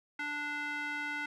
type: tone with band-pass filter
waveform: square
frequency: 293.7 Hz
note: D4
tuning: in tune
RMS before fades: -37 dBFS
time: 0.19-1.26 s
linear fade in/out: 5 ms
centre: 1800 Hz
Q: 3.7
effects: none